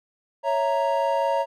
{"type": "chord", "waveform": "triangle", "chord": "A# diminished", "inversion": "first", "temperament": "equal", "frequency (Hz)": [554.4, 659.3, 932.3], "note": ["C#5", "E5", "A#5"], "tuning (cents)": [0, 0, 0], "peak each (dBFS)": [-22, -25, -22], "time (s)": [0.43, 1.46], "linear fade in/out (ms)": 50, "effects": []}